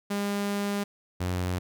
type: tone pair in turn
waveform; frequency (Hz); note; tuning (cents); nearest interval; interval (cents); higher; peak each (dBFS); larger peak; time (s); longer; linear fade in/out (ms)
sawtooth; 202.3 / 90.4; G#3 / F#2; -45 / -40; octave + major second; 1395; first; -23; neither; 0.1-0.84 / 1.2-1.59; first; 10
effects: none